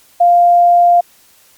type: tone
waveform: sine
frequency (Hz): 698.5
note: F5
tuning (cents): 0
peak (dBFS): -5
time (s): 0.2-1.01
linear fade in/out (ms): 10
effects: white hiss -48 dBFS RMS until 1.57 s + MP3 96 kbps